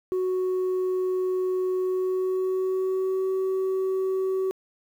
sine tone with pitch glide, 370 to 379.1 Hz, F#4 to F#4, 0 to +42 cents, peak -20 dBFS, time 0.12-4.51 s, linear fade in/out 0 ms, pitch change +42 cents, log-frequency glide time 1.78-3.29 s, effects tanh soft clip ceiling -22 dBFS + 9-bit

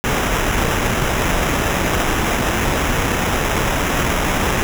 pink noise with sample-and-hold, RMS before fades -18 dBFS, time 0.04-4.63 s, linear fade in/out 0 ms, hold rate 4410 Hz, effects none

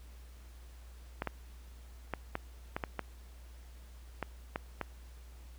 clicks, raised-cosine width 0.5 ms, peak -19 dBFS, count 10, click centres 1.221 / 1.273 / 2.137 / 2.354 / 2.765 / 2.838 / 2.993 / 4.227 / 4.559 / 4.813 s, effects added 60 Hz sine -49 dBFS peak until 5.58 s + pink hiss -62 dBFS RMS until 5.58 s

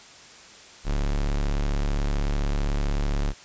45% pulse tone, 35.7 Hz, D1, 48 cents flat, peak -22 dBFS, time 0.84-3.34 s, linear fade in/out 50 ms, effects white hiss -47 dBFS RMS until 3.44 s + resampled to 16000 Hz

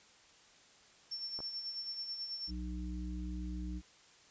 sine tone with tremolo, 5420 Hz, E8, 47 cents sharp, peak -37 dBFS, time 1.11-2.51 s, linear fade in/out 10 ms, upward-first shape sine, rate 9.2 Hz, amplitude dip 50%
clicks, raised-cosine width 1 ms, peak -33 dBFS, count 2, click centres 1.39 / 1.404 s
harmonic tone, 61.1 Hz, B1, 18 cents flat, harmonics 1 / 3 / 5, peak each -39 / -44 / -46 dBFS, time 2.47-3.82 s, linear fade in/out 50 ms
effects white hiss -62 dBFS RMS until 4.3 s + resampled to 16000 Hz

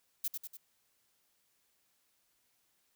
violet noise with echo, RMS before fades -34 dBFS, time 0.24-0.28 s, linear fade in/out 5 ms, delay 97 ms, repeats 3, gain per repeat -5 dB, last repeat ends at 0.571 s, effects white hiss -75 dBFS RMS until 2.95 s

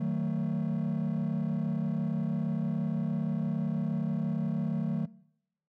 triangle chord, D# diminished, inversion none, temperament just, 155.56 / 186.68 / 224 Hz, D#3 / F#3 / A3, 0 / +16 / +31 cents, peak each -29 dBFS, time 0-5.06 s, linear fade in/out 10 ms, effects noise-tail reverb RT60 0.8 s tail -23 dB re dry + tanh soft clip ceiling -22 dBFS

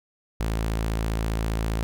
sawtooth tone, 55 Hz, A1, in tune, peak -20 dBFS, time 0.4-1.83 s, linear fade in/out 0 ms, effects none

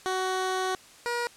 15% pulse tone pair in turn, 373.9 / 478.2 Hz, F#4 / A#4, +18 / +44 cents, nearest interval major third, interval 426 cents, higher second, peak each -20 / -21 dBFS, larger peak first, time 0.06-0.75 / 1.06-1.27 s, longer first, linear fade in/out 0 ms, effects white hiss -52 dBFS RMS until 1.36 s + low-pass 9000 Hz 12 dB/octave

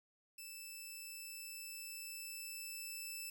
10% pulse tone with level ramp, 2639 Hz, E7, 1 cent sharp, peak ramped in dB -40 to -35 dBFS, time 0.38-3.3 s, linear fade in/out 5 ms, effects 12-bit

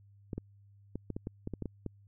clicks, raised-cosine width 3 ms, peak -24 dBFS, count 11, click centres 0.332 / 0.38 / 0.956 / 1.103 / 1.165 / 1.271 / 1.474 / 1.537 / 1.623 / 1.657 / 1.863 s, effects added 100 Hz sine -57 dBFS peak until 2.07 s

